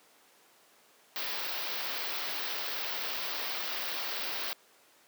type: band-stop noise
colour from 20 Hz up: white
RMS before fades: -35 dBFS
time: 1.16-4.53 s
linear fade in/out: 0 ms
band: 5300 to 16000 Hz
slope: 48 dB/octave
effects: pink hiss -61 dBFS RMS until 5.07 s + high-pass 400 Hz 12 dB/octave